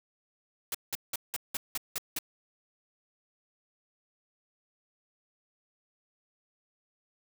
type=noise bursts; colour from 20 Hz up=white; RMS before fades=-33 dBFS; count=8; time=0.72-2.188 s; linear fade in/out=2 ms; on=26 ms; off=180 ms; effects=none